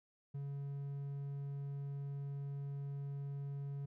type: tone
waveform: triangle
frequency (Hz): 140.4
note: C#3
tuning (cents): +22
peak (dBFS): -38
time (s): 0.34-3.86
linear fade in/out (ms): 10
effects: none